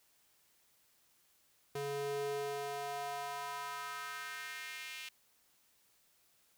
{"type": "tone with high-pass filter sweep", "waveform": "square", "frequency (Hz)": 141.6, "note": "C#3", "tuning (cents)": 37, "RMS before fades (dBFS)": -41, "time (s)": [1.75, 5.09], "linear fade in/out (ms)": 5, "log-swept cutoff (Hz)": [300, 2600], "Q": 2.5, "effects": ["white hiss -71 dBFS RMS until 6.57 s"]}